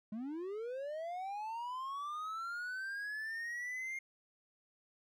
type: linear sweep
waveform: triangle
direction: up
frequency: 204.5 to 2131 Hz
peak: -37 dBFS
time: 0.12-3.99 s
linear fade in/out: 5 ms
effects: none